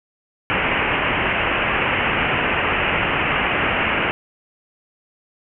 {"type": "low-pass noise", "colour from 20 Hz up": "white", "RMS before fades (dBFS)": -20, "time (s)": [0.5, 4.11], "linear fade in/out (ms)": 0, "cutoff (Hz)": 2900, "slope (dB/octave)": 96, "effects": []}